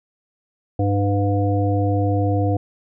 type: harmonic tone with a mistuned harmonic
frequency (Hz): 100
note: G2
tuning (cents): +35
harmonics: 1 / 3 / 5 / 7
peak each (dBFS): -18 / -23 / -25 / -26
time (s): 0.79-2.57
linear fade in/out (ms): 5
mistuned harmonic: 7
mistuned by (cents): +33
effects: none